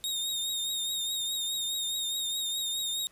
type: tone with vibrato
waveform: sawtooth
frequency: 3708 Hz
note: A#7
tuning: 10 cents flat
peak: -27 dBFS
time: 0.04-3.07 s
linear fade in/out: 0 ms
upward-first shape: triangle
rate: 4.8 Hz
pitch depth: 50 cents each way
effects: pink hiss -61 dBFS RMS until 3.11 s + resampled to 32000 Hz